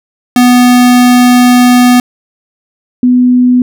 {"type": "tone pair in turn", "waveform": ["square", "sine"], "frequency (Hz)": [246.9, 248.8], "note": ["B3", "B3"], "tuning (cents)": [0, 13], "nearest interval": "unison", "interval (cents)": 13, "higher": "second", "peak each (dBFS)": [-3, -3], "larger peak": "neither", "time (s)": [[0.36, 2], [3.03, 3.62]], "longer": "first", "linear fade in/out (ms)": 2, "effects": []}